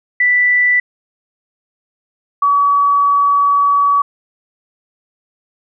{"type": "tone pair in turn", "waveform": "sine", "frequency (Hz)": [1975.5, 1137.2], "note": ["B6", "C#6"], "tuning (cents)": [0, 44], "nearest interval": "minor seventh", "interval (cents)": 956, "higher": "first", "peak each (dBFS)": -9, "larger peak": "neither", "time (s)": [[0.2, 0.8], [2.42, 4.02]], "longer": "second", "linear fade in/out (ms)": 5, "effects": []}